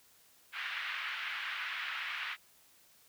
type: band-pass noise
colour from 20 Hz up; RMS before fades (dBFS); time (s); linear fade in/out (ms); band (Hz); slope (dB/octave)
pink; -39; 0.52-2.37; 50; 1400 to 3000; 24
effects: white hiss -64 dBFS RMS until 3.08 s